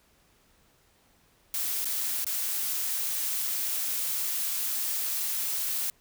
blue noise with dropouts, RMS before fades -30 dBFS, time 1.54-5.9 s, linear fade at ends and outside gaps 1 ms, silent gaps 1.846-1.854 / 2.245-2.266 s, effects pink hiss -64 dBFS RMS until 6 s

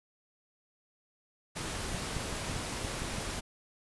pink noise, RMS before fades -37 dBFS, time 1.55-3.41 s, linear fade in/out 20 ms
clicks, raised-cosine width 5 ms, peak -26 dBFS, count 9, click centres 1.947 / 2.167 / 2.327 / 2.498 / 2.565 / 2.848 / 3.02 / 3.138 / 3.185 s
effects resampled to 24000 Hz

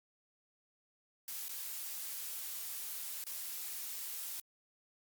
blue noise with dropouts, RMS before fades -42 dBFS, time 1.28-4.4 s, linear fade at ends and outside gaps 1 ms, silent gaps 1.483-1.492 / 3.24-3.266 s, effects Opus 48 kbps

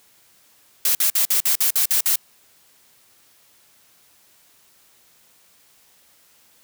blue noise bursts, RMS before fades -18 dBFS, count 9, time 0.85-2.158 s, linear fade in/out 2 ms, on 100 ms, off 51 ms, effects white hiss -56 dBFS RMS until 6.63 s + high-pass 60 Hz 12 dB/octave

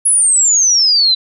sine exponential sweep, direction down, 10548 to 3951 Hz, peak -8 dBFS, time 0.05-1.15 s, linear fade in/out 10 ms, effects none

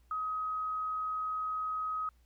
sine tone, 1264 Hz, D#6, 27 cents sharp, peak -32 dBFS, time 0.11-2.09 s, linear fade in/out 2 ms, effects added 60 Hz sine -62 dBFS peak until 2.25 s + pink hiss -74 dBFS RMS until 2.25 s

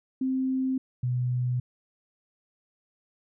sine tone pair in turn, 261.6 / 124.46 Hz, C4 / B2, 0 / +14 cents, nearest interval octave + minor second, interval 1286 cents, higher first, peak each -24 dBFS, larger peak neither, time 0.21-0.78 / 1.03-1.6 s, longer neither, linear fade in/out 5 ms, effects none

